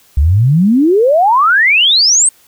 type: exponential sweep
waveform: sine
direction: up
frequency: 65.41 to 8620 Hz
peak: -6 dBFS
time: 0.17-2.29 s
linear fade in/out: 5 ms
effects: white hiss -48 dBFS RMS until 2.47 s